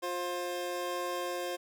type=tone pair together; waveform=25% pulse; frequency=353.7 / 530 Hz; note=F4 / C5; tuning=+22 / +22 cents; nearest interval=perfect fifth; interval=700 cents; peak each=-33 / -32 dBFS; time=0.02-1.57 s; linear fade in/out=20 ms; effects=none